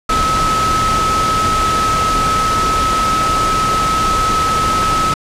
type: tone in noise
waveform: sine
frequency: 1290 Hz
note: E6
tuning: 38 cents flat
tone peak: -13 dBFS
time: 0.09-5.14 s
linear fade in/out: 5 ms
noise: pink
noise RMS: -19 dBFS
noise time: 0.09-5.14 s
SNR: +3 dB
effects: low-pass 8000 Hz 12 dB/octave